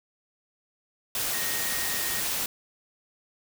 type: tone in noise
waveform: sine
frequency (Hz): 1864.7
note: A#6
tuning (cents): 0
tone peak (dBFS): -36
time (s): 1.33-2.2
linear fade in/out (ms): 2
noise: white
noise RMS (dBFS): -29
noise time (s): 1.15-2.46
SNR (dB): -10
effects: none